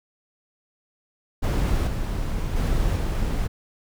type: noise with level steps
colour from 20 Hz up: brown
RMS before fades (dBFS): -21 / -26 / -22 / -24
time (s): 1.42-3.48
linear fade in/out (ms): 20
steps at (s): 1.87 / 2.56 / 2.96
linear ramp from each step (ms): 5
effects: none